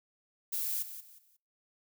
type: noise with echo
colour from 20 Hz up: violet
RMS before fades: -34 dBFS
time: 0.52-0.83 s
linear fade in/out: 10 ms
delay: 180 ms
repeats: 3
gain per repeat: -11 dB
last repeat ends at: 1.37 s
effects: noise-tail reverb RT60 0.4 s tail -26 dB re dry